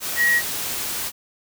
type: tone in noise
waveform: sine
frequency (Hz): 1903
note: A#6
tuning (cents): +35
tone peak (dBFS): -15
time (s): 0.16-0.42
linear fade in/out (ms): 50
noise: white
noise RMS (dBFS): -27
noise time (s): 0-1.12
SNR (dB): +9
effects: none